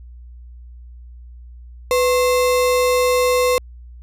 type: tone with sample-and-hold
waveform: sine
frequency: 499.2 Hz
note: B4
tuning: 19 cents sharp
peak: -13 dBFS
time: 1.91-3.58 s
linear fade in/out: 0 ms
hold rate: 1575 Hz
effects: added 60 Hz sine -36 dBFS peak until 4.02 s + resampled to 32000 Hz